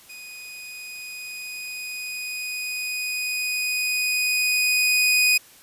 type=tone with level ramp; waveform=sawtooth; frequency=2487 Hz; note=D#7; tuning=1 cent flat; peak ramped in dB=-35 to -12 dBFS; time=0.09-5.38 s; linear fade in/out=10 ms; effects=white hiss -50 dBFS RMS until 5.62 s + resampled to 32000 Hz